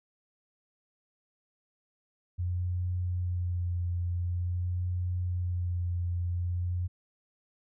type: tone with vibrato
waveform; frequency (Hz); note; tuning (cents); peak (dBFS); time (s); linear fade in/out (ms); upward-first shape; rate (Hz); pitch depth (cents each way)
sine; 88.7; F2; +27; -28; 2.38-6.88; 20; sine; 0.47; 21
effects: none